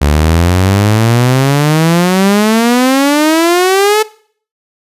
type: exponential sweep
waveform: sawtooth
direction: up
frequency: 71 to 437.8 Hz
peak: -3 dBFS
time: 0.01-4.03 s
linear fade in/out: 10 ms
effects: noise-tail reverb RT60 0.5 s tail -19 dB re dry + resampled to 32000 Hz